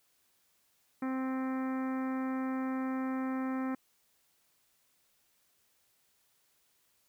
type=harmonic tone; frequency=261.6 Hz; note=C4; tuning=in tune; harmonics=1 / 2 / 3 / 4 / 5 / 6 / 7 / 8 / 9; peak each=-32 / -44 / -45 / -46 / -46 / -53 / -50 / -56 / -57 dBFS; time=1.02-3.75 s; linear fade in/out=5 ms; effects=white hiss -72 dBFS RMS until 7.08 s